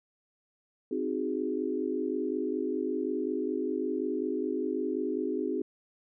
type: chord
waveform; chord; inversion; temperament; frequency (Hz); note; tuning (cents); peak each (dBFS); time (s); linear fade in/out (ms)
sine; Ab dominant seventh; first; equal; 261.6 / 311.1 / 370 / 415.3; C4 / Eb4 / Gb4 / Ab4; 0 / 0 / 0 / 0; -34; 0.91-5.62; 5
effects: none